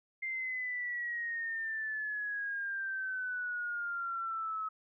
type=exponential sweep; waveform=sine; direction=down; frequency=2100 to 1284 Hz; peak=-34 dBFS; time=0.22-4.69 s; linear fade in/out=10 ms; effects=none